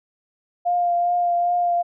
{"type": "tone with vibrato", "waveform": "sine", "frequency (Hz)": 701, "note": "F5", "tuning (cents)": 6, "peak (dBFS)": -17, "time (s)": [0.65, 1.83], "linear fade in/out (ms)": 20, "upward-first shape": "triangle", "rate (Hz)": 2.5, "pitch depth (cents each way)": 19, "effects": []}